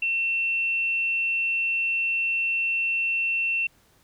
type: tone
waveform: sine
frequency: 2700 Hz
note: E7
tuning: 41 cents sharp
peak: -22 dBFS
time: 0.02-3.67 s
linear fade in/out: 5 ms
effects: pink hiss -61 dBFS RMS until 4.03 s